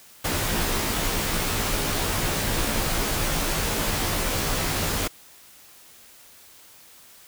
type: noise with comb filter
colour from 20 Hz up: pink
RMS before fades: -25 dBFS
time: 0.24-5.08 s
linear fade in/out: 10 ms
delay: 16 ms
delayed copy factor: -0.9
effects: white hiss -50 dBFS RMS until 7.27 s